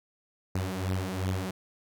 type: beating tone pair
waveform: sawtooth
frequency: 92.5 / 95.2 Hz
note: F#2 / F#2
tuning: 0 / +50 cents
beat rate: 2.7 Hz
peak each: -28 / -28 dBFS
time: 0.55-1.51 s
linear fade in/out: 5 ms
effects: none